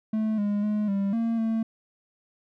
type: tone with pitch steps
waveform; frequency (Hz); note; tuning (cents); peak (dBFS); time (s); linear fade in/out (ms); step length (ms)
triangle; 217.6 / 205.3 / 210.7 / 197.8 / 229.1 / 224.1; A3 / G#3 / G#3 / G3 / A#3 / A3; -19 / -20 / +25 / +16 / -30 / +32; -21; 0.13-1.63; 5; 250
effects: none